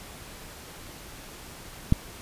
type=click; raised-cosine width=5 ms; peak=-6 dBFS; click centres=1.924 s; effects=pink hiss -44 dBFS RMS until 2.21 s + resampled to 32000 Hz